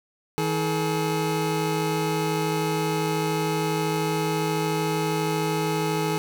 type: tone pair together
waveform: 25% pulse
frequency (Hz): 159.8 / 426.6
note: D#3 / G#4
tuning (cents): +47 / +46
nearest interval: octave + perfect fourth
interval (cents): 1699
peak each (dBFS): -22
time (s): 0.38-6.18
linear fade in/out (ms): 0
effects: none